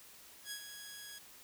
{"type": "tone with ADSR envelope", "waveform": "10% pulse", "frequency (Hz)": 1661.2, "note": "G#6", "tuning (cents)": 0, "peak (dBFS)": -31, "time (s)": [0.44, 1.19], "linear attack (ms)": 75, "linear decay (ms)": 78, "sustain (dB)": -8, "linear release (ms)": 12, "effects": ["white hiss -57 dBFS RMS until 1.43 s"]}